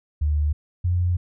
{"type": "tone pair in turn", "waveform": "sine", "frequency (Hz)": [74.6, 88.71], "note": ["D2", "F2"], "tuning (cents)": [28, 28], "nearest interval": "minor third", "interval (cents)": 300, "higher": "second", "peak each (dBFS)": -18, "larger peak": "neither", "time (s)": [[0.21, 0.53], [0.84, 1.17]], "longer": "second", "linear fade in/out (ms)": 10, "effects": []}